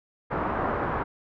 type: low-pass noise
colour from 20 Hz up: white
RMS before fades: -28 dBFS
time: 0.3-1.04 s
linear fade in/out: 20 ms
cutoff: 1300 Hz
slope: 24 dB/octave
effects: none